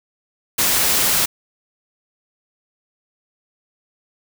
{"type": "noise", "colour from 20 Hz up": "white", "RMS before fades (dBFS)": -17, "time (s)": [0.58, 1.26], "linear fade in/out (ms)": 10, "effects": []}